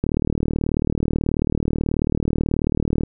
click train, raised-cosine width 3 ms, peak -7 dBFS, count 116, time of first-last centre 0.04-3.035 s, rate 38.4 Hz, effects none

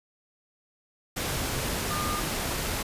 sine tone in noise, 1211 Hz, D#6, 47 cents flat, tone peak -31 dBFS, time 1.9-2.2 s, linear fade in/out 10 ms, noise pink, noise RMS -30 dBFS, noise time 1.16-2.83 s, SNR -4 dB, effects resampled to 32000 Hz

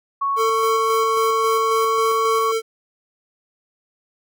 sine tone with pitch glide, 1108.7 to 1117.7 Hz, C#6 to C#6, 0 to +14 cents, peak -18 dBFS, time 0.21-2.52 s, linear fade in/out 10 ms, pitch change +14 cents, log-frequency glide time 1.62-2.14 s
square tone with tremolo, 448.3 Hz, A4, 32 cents sharp, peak -19 dBFS, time 0.36-2.62 s, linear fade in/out 50 ms, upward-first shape square, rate 3.7 Hz, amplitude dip 25%
effects none

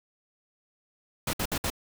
pink noise bursts, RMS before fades -29 dBFS, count 4, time 1.27-1.702 s, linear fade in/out 5 ms, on 63 ms, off 60 ms, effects none

